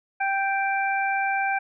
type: harmonic tone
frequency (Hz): 784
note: G5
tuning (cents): 0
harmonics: 1 / 2 / 3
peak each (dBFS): -24 / -27 / -29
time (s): 0.2-1.59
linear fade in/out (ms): 10
effects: none